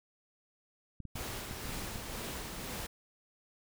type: clicks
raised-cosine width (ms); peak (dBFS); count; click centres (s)
5; -31; 8; 1.003 / 1.053 / 1.156 / 1.211 / 1.511 / 1.655 / 1.694 / 1.958
type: noise with tremolo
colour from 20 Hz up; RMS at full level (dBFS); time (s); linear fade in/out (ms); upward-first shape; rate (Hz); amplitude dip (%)
pink; -40; 1.15-2.87; 10; sine; 2; 30
effects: none